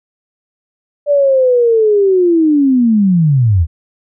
sine linear sweep, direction down, 587.3 to 74.2 Hz, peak -7 dBFS, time 1.06-3.67 s, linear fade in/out 50 ms, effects none

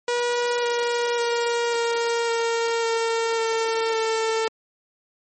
sawtooth tone with pitch steps, 482.5 / 477.2 / 472 / 466.9 / 461.8 / 456.7 / 451.8 / 446.8 Hz, B4 / A#4 / A#4 / A#4 / A#4 / A#4 / A4 / A4, -40 / +41 / +22 / +3 / -16 / -36 / +46 / +27 cents, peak -17 dBFS, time 0.08-4.48 s, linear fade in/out 2 ms, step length 550 ms, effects MP3 32 kbps

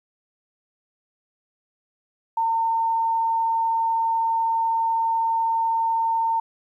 sine tone, 908 Hz, A#5, 46 cents flat, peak -19 dBFS, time 2.37-6.4 s, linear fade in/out 5 ms, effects 10-bit

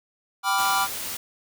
square chord, G dominant seventh, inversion none, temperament equal with one note detuned, 779.9 / 987.8 / 1174.7 / 1396.9 Hz, G5 / B5 / D6 / F6, -9 / 0 / 0 / 0 cents, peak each -27 dBFS, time 0.43-0.88 s, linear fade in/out 50 ms
white noise, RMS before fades -32 dBFS, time 0.58-1.17 s, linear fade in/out 5 ms
effects none

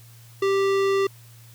square tone with low-pass filter, 392 Hz, G4, in tune, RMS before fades -21 dBFS, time 0.42-1.07 s, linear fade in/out 5 ms, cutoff 5200 Hz, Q 0.54, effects added 116 Hz sine -46 dBFS peak until 1.54 s + white hiss -53 dBFS RMS until 1.54 s

